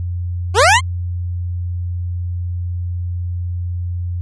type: linear sweep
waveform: 20% pulse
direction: up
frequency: 346.3 to 1087 Hz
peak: -3 dBFS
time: 0.54-0.81 s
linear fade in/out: 50 ms
effects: added 88 Hz sine -19 dBFS peak until 4.21 s + resampled to 22050 Hz